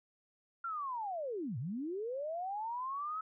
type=linear two-way sweep; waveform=sine; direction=down then up; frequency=1394 to 106.9 to 1303 Hz; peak=-36 dBFS; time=0.64-3.21 s; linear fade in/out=5 ms; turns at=1.58 s; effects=none